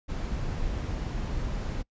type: noise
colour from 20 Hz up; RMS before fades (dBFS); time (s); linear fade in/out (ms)
brown; -31; 0.08-1.83; 20
effects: noise-tail reverb RT60 0.1 s tail -25 dB re dry + resampled to 16000 Hz